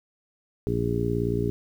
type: harmonic tone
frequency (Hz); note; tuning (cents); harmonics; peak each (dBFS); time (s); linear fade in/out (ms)
58.3; A#1; +1; 1 / 2 / 3 / 4 / 5 / 6 / 7; -34 / -28 / -31 / -34 / -32 / -33 / -28; 0.67-1.5; 0
effects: 9-bit